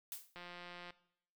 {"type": "noise with exponential decay", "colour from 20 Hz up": "blue", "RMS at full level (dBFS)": -41, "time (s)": [0.12, 0.34], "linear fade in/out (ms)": 1, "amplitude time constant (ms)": 47}
{"type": "click train", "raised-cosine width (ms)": 0.3, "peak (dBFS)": -34, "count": 97, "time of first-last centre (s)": [0.36, 0.905], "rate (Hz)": 176}
{"effects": ["noise-tail reverb RT60 0.7 s tail -18 dB re dry"]}